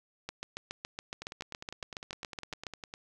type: two click trains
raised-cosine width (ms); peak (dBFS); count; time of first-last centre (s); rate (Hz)
0.2; -20 / -24; 18 / 18; 0.29-2.668 / 1.22-2.939; 7.15 / 9.89
effects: none